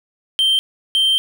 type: tone bursts at uneven times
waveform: triangle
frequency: 3136 Hz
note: G7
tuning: in tune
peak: -11 dBFS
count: 2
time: 0.39-0.59 / 0.95-1.18 s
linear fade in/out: 0 ms
effects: none